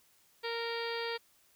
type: harmonic tone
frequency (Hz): 464.1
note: A#4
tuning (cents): -8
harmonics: 1 / 2 / 3 / 4 / 5 / 6 / 7 / 8 / 9 / 10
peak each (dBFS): -37 / -42 / -45 / -43 / -45 / -49 / -47 / -48 / -50 / -45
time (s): 0.43-1.18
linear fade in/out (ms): 20
effects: white hiss -67 dBFS RMS until 1.55 s